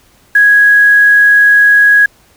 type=tone with quantisation; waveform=sine; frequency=1661.2 Hz; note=G#6; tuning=in tune; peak=-3 dBFS; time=0.35-2.06 s; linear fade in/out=5 ms; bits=5; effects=pink hiss -48 dBFS RMS until 2.36 s